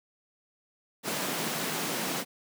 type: high-pass noise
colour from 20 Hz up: pink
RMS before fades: -32 dBFS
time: 1.03-2.25 s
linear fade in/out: 50 ms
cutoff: 150 Hz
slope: 48 dB/octave
effects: none